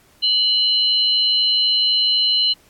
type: tone pair together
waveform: sine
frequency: 2960 / 4104 Hz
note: F#7 / C8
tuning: 0 / -34 cents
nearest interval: tritone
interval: 566 cents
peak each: -17 dBFS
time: 0.22-2.54 s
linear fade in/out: 20 ms
effects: pink hiss -54 dBFS RMS until 2.69 s + AAC 64 kbps